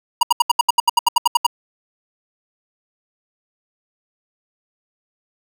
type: tone bursts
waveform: square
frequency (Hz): 953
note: A#5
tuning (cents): +38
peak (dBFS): -10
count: 14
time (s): 0.21-1.466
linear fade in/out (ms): 5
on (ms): 21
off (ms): 74
effects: none